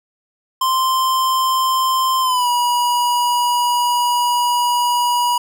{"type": "tone with pitch glide", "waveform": "square", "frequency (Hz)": [1044, 968.5], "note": ["C6", "B5"], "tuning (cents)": [-4, -34], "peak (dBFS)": -15, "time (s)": [0.61, 5.38], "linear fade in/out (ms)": 5, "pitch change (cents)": -130, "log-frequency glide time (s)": [2.21, 2.48], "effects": []}